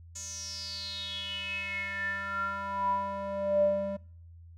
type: tone with band-pass filter sweep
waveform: square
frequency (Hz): 197.4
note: G3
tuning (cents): +12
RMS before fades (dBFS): -33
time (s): 0.15-3.97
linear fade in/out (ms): 10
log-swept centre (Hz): 6900 to 460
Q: 9.9
effects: noise-tail reverb RT60 0.5 s tail -22 dB re dry + added 84 Hz sine -48 dBFS peak until 4.57 s